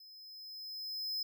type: tone with level ramp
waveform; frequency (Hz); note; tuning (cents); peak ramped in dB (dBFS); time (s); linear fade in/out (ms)
square; 5100; D#8; +42; -54 to -34; 0-1.23; 5
effects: none